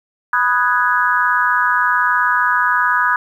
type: chord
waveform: sine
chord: G# minor seventh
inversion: first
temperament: equal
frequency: 987.8 / 1244.5 / 1480 / 1661.2 Hz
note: B5 / D#6 / F#6 / G#6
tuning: 0 / 0 / 0 / 0 cents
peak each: -18 dBFS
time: 0.33-3.16 s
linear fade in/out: 2 ms
effects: 8-bit